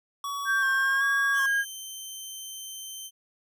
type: tone with vibrato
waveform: square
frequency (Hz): 1108.7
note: C#6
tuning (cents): 0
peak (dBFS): -31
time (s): 0.24-1.46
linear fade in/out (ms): 2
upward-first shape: square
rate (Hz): 1.3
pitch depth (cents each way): 31
type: tone with pitch glide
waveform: sine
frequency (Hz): 1577 to 1631.7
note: G6 to G#6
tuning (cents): +10 to -31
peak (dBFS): -22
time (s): 0.45-1.65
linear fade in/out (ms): 50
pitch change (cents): +59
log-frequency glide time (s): 0.76-1.03
type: tone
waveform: 15% pulse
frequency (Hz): 3103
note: G7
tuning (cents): -18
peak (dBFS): -30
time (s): 1.33-3.11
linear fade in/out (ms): 50
effects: none